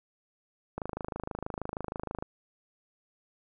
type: click train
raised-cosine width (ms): 1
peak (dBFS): -20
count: 39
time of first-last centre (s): 0.78-2.225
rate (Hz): 26.3
effects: none